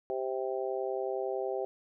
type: harmonic tone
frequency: 130.81 Hz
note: C3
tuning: in tune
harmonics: 3 / 4 / 5 / 6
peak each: -34 / -36 / -38 / -40 dBFS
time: 0.1-1.65 s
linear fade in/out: 0 ms
effects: none